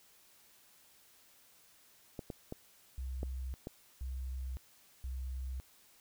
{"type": "clicks", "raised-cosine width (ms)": 2, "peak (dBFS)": -27, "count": 5, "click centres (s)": [2.192, 2.302, 2.524, 3.231, 3.671]}
{"type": "tone bursts", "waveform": "sine", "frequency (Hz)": 64.6, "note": "C2", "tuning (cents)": -21, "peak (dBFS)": -37, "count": 3, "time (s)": [2.98, 5.6], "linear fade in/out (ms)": 0, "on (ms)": 560, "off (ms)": 470}
{"effects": ["white hiss -64 dBFS RMS until 6 s"]}